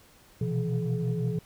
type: tone cluster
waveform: sine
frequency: 122.8 / 128.7 / 157.4 / 169 / 425.7 Hz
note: B2 / C3 / D#3 / E3 / G#4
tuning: -9 / -28 / +20 / +43 / +43 cents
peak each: -31 / -30 / -38 / -29 / -34 dBFS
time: 0.41-1.39 s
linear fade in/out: 5 ms
effects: tanh soft clip ceiling -19 dBFS + pink hiss -57 dBFS RMS until 1.45 s